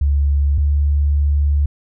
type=tone pair in turn; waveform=sine; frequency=71.1 / 72.3 Hz; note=C#2 / D2; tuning=+45 / -27 cents; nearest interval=unison; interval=28 cents; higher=second; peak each=-12 dBFS; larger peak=neither; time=0.01-0.58 / 0.58-1.66 s; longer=second; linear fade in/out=5 ms; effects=none